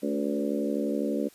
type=harmonic tone with a mistuned harmonic; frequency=72 Hz; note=D2; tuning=34 cents flat; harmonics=3 / 4 / 5 / 6 / 7 / 8; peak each=-31 / -30 / -34 / -36 / -34 / -36 dBFS; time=0.02-1.29 s; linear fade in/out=20 ms; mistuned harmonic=4; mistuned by=-25 cents; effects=white hiss -56 dBFS RMS until 1.34 s + resampled to 32000 Hz